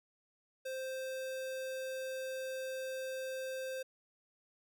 square tone, 523.3 Hz, C5, in tune, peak -39 dBFS, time 0.65-3.83 s, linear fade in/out 10 ms, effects none

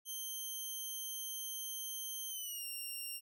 5% pulse tone with pitch glide, 3136 to 2778 Hz, G7 to F7, 0 to -10 cents, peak -33 dBFS, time 0.05-3.21 s, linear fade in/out 50 ms, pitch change -210 cents, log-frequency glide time 2.29-2.65 s, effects none

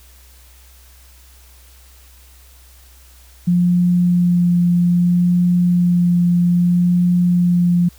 sine tone with vibrato, 175.9 Hz, F3, 13 cents sharp, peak -11 dBFS, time 3.47-7.89 s, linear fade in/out 10 ms, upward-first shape sine, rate 0.62 Hz, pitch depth 11 cents each way, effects added 63 Hz sine -44 dBFS peak until 7.98 s + white hiss -49 dBFS RMS until 7.98 s

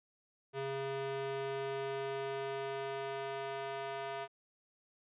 square tone with high-pass filter sweep, 136.4 Hz, C#3, 28 cents flat, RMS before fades -39 dBFS, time 0.53-4.28 s, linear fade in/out 50 ms, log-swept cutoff 310 to 610 Hz, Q 1.6, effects resampled to 8000 Hz

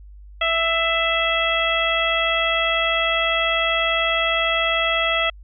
harmonic tone with a mistuned harmonic, 659.3 Hz, E5, in tune, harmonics 1 / 2 / 3 / 4 / 5, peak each -24 / -24 / -24 / -24 / -24 dBFS, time 0.41-5.3 s, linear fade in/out 5 ms, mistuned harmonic 3, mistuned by +22 cents, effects added 50 Hz sine -39 dBFS peak until 5.43 s

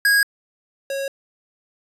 square tone pair in turn, 1644 / 548.6 Hz, G#6 / C#5, -18 / -18 cents, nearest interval octave + perfect fifth, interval 1900 cents, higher first, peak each -14 / -24 dBFS, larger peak first, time 0.05-0.23 / 0.9-1.08 s, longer neither, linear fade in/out 2 ms, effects resampled to 32000 Hz

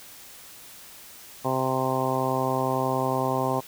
harmonic tone, 130.81 Hz, C3, in tune, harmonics 1 / 2 / 3 / 4 / 5 / 6 / 7 / 8, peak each -31 / -31 / -31 / -31 / -31 / -31 / -31 / -31 dBFS, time 1.44-3.61 s, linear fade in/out 20 ms, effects white hiss -46 dBFS RMS until 3.67 s

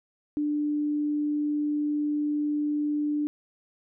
sine tone, 296.3 Hz, D4, 15 cents sharp, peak -24 dBFS, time 0.37-3.27 s, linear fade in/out 0 ms, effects none

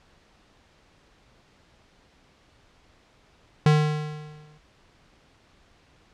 square tone with exponential decay, 151.6 Hz, D#3, 45 cents flat, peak -14 dBFS, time 3.66-4.58 s, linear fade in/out 2 ms, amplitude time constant 200 ms, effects pink hiss -59 dBFS RMS until 6.13 s + low-pass 5000 Hz 12 dB/octave

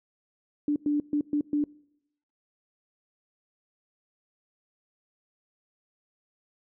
sine tone bursts at uneven times, 293.7 Hz, D4, in tune, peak -22 dBFS, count 5, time 0.68-0.76 / 0.86-1 / 1.13-1.21 / 1.33-1.41 / 1.53-1.64 s, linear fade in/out 2 ms, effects noise-tail reverb RT60 0.8 s tail -24 dB re dry

